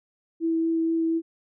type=tone with vibrato; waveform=sine; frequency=327.7 Hz; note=E4; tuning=10 cents flat; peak=-21 dBFS; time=0.4-1.22 s; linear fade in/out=50 ms; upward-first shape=sine; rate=4.2 Hz; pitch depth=8 cents each way; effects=none